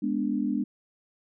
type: chord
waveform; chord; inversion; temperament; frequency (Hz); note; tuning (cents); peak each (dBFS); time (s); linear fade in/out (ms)
sine; G# diminished; none; equal; 207.7 / 246.9 / 293.7; G#3 / B3 / D4; 0 / 0 / 0; -29; 0.02-0.64; 10
effects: none